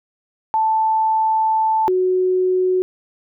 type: tone pair in turn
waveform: sine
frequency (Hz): 880 / 369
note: A5 / F#4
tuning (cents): 0 / -5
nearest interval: octave + minor third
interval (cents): 1505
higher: first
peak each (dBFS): -14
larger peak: neither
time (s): 0.54-1.88 / 1.88-2.82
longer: first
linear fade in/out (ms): 0
effects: none